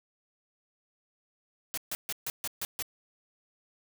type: noise bursts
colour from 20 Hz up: white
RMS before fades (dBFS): -34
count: 7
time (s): 1.74-2.825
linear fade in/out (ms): 0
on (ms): 35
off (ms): 140
effects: none